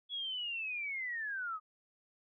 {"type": "linear sweep", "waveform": "sine", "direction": "down", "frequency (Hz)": [3390, 1225], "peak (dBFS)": -36, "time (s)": [0.09, 1.6], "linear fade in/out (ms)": 50, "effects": []}